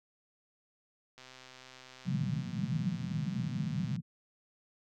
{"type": "click train", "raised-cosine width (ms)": 0.2, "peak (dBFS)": -34, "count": 360, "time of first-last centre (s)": [1.18, 3.963], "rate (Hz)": 129}
{"type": "band-pass noise", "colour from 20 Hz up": "white", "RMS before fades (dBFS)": -34, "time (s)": [2.05, 4.02], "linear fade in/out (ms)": 50, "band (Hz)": [120, 200], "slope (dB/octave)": 48}
{"effects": []}